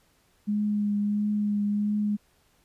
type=tone with vibrato; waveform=sine; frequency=207.2 Hz; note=G#3; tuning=4 cents flat; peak=-23 dBFS; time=0.47-2.17 s; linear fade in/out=20 ms; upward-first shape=triangle; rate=1.5 Hz; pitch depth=20 cents each way; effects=pink hiss -65 dBFS RMS until 2.64 s + resampled to 32000 Hz